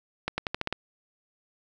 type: accelerating click train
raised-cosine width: 0.3 ms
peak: -12 dBFS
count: 7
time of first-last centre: 0.28-0.726 s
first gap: 100 ms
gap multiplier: 0.88
effects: none